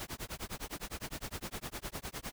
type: noise with tremolo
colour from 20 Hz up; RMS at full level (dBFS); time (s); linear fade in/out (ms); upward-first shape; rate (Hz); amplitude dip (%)
pink; -39; 0-2.32; 0; sine; 9.8; 100
effects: none